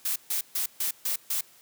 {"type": "noise bursts", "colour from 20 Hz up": "blue", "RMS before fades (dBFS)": -28, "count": 6, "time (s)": [0.05, 1.41], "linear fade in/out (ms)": 5, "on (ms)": 110, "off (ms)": 140, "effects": ["white hiss -56 dBFS RMS until 1.61 s", "high-pass 100 Hz 12 dB/octave"]}